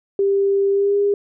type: tone with pitch glide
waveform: sine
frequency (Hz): 395.8 to 404.8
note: G4 to G#4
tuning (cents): +17 to -44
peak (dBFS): -14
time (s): 0.19-1.14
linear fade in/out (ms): 2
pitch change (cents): +39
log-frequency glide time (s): 0.71-0.97
effects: none